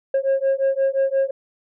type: beating tone pair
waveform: sine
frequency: 538 / 543.7 Hz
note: C5 / C#5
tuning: +48 / -34 cents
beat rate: 5.7 Hz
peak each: -18 dBFS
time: 0.14-1.31 s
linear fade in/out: 5 ms
effects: tanh soft clip ceiling -14 dBFS